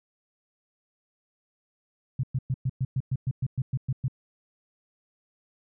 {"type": "tone bursts", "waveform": "sine", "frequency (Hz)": 130, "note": "C3", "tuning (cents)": -11, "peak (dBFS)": -23, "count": 13, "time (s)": [2.19, 4.082], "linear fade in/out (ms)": 5, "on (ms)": 44, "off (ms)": 110, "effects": []}